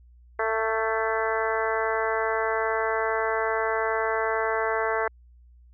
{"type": "harmonic tone with a mistuned harmonic", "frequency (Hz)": 222.4, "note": "A3", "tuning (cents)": 19, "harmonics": [2, 3, 4, 5, 6, 7, 8, 9], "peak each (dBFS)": [-28, -30, -31, -32, -33, -33, -34, -35], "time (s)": [0.39, 5.08], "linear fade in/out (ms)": 5, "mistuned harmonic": 8, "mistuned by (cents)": -31, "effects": ["added 60 Hz sine -50 dBFS peak until 5.73 s"]}